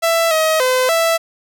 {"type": "tone with pitch steps", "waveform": "sawtooth", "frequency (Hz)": [664, 633, 511, 661], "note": ["E5", "D#5", "C5", "E5"], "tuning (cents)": [12, 30, -41, 5], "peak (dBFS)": -9, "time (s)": [0.02, 1.18], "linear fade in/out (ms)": 20, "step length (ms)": 290, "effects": []}